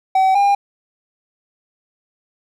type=tone pair in turn; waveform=triangle; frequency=762 / 803.8 Hz; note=G5 / G5; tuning=-49 / +43 cents; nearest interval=minor second; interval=92 cents; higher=second; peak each=-9 dBFS; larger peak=neither; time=0.15-0.35 / 0.35-0.55 s; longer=neither; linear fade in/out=5 ms; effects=none